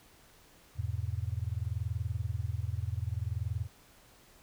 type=chord; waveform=sine; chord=E major; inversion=none; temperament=just; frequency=82.41 / 103.01 / 123.61 Hz; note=E2 / G#2 / B2; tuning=0 / -14 / +2 cents; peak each=-36 / -35 / -38 dBFS; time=0.75-3.68 s; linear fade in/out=50 ms; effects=pink hiss -60 dBFS RMS until 4.42 s